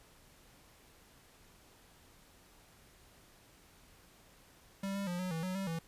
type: tone with pitch steps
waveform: square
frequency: 195.8 / 198.5 / 176.7 / 183.6 / 162.7 / 184.9 / 194.2 / 164.8 Hz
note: G3 / G3 / F3 / F#3 / E3 / F#3 / G3 / E3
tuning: -2 / +22 / +21 / -13 / -22 / -1 / -16 / 0 cents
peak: -36 dBFS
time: 4.83-5.79 s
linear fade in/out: 5 ms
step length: 120 ms
effects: pink hiss -62 dBFS RMS until 5.87 s + resampled to 32000 Hz